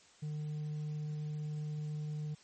triangle tone with hard clipping, 151.2 Hz, D#3, 49 cents flat, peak -35 dBFS, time 0.22-2.35 s, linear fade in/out 10 ms, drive 1 dB, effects white hiss -62 dBFS RMS until 2.43 s + MP3 32 kbps

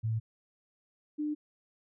sine tone pair in turn, 111.6 / 299.8 Hz, A2 / D4, +25 / +36 cents, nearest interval octave + perfect fourth, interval 1711 cents, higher second, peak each -28 / -30 dBFS, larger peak first, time 0.03-0.2 / 1.18-1.35 s, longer neither, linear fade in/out 20 ms, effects none

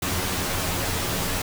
pink noise with comb filter, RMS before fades -26 dBFS, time 0.02-1.42 s, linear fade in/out 5 ms, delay 11 ms, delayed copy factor +0.7, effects none

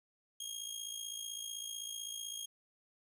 20% pulse tone with amplitude modulation, 3255 Hz, G#7, 36 cents flat, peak -33 dBFS, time 0.4-2.46 s, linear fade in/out 5 ms, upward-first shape sine, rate 55.8 Hz, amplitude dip 65%, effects none

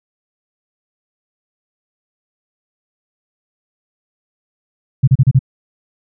sine tone bursts, 131.6 Hz, C3, 10 cents sharp, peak -5 dBFS, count 5, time 5.03-5.392 s, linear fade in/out 10 ms, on 46 ms, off 33 ms, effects none

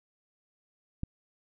click, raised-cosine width 5 ms, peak -20 dBFS, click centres 1.034 s, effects none

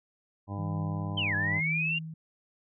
harmonic tone, 100.3 Hz, G2, 40 cents sharp, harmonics 1 / 2 / 3 / 4 / 5 / 6 / 7 / 8 / 9 / 10, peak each -34 / -40 / -42 / -51 / -52 / -47 / -50 / -46 / -52 / -45 dBFS, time 0.47-1.62 s, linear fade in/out 50 ms
sine tone with tremolo, 160.1 Hz, D#3, 50 cents sharp, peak -30 dBFS, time 0.58-2.14 s, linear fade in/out 5 ms, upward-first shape triangle, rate 1.1 Hz, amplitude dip 70%
sine linear two-way sweep, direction down then up, 3195 to 1654 to 2819 Hz, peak -27 dBFS, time 1.17-1.99 s, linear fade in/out 10 ms, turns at 1.35 s
effects none

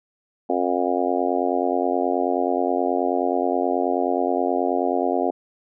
harmonic tone, 89.4 Hz, F2, 41 cents sharp, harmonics 3 / 4 / 5 / 6 / 7 / 8 / 9, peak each -26 / -26 / -27 / -30 / -27 / -25 / -30 dBFS, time 0.49-5.31 s, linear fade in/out 10 ms, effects none

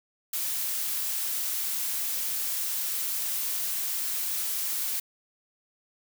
blue noise, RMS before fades -30 dBFS, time 0.33-5 s, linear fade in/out 5 ms, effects none

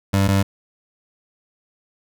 25% pulse tone pair in turn, 98 / 98 Hz, G2 / G2, 0 / 0 cents, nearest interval unison, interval 0 cents, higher neither, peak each -11 dBFS, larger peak neither, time 0.13-0.28 / 0.28-0.43 s, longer neither, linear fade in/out 10 ms, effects none

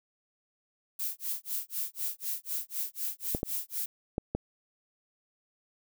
violet noise with tremolo, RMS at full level -32 dBFS, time 0.99-3.86 s, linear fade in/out 5 ms, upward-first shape sine, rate 4 Hz, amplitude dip 100%
clicks, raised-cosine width 2 ms, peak -16 dBFS, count 4, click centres 3.349 / 3.431 / 4.181 / 4.35 s
effects none

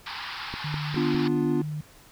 pink band-pass noise, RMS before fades -36 dBFS, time 0.06-1.28 s, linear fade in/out 5 ms, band 800 to 5200 Hz, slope 96 dB/octave
click train, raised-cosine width 3 ms, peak -22 dBFS, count 4, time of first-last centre 0.54-1.146 s, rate 4.95 Hz
sine tone with pitch glide, 149.7 to 151.18 Hz, D3 to D#3, +33 to -49 cents, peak -29 dBFS, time 0.64-1.81 s, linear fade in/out 5 ms, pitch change +18 cents, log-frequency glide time 0.83-1.12 s
triangle chord, B diminished, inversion none, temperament equal, 246.9 / 293.7 / 349.2 Hz, B3 / D4 / F4, 0 / 0 / 0 cents, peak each -25 dBFS, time 0.96-1.62 s, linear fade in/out 5 ms
effects pink hiss -53 dBFS RMS until 2.11 s

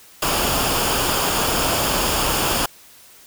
pink noise with comb filter, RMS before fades -20 dBFS, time 0.22-2.66 s, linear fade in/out 5 ms, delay 0.5 ms, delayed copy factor -0.5, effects white hiss -47 dBFS RMS until 3.26 s

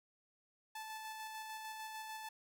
sawtooth tone with tremolo, 874 Hz, A5, 12 cents flat, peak -40 dBFS, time 0.75-2.29 s, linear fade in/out 5 ms, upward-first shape square, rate 6.7 Hz, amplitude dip 25%, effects none

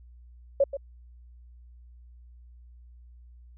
sine tone with echo, 554.4 Hz, C#5, in tune, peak -17 dBFS, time 0.6-0.64 s, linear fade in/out 5 ms, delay 130 ms, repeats 1, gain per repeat -12 dB, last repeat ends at 0.77 s, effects added 60 Hz sine -48 dBFS peak until 3.57 s

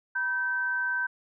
sine tone pair together, 970 / 1546 Hz, B5 / G6, -31 / -24 cents, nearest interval minor sixth, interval 807 cents, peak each -36 / -26 dBFS, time 0.15-1.07 s, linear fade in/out 10 ms, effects none

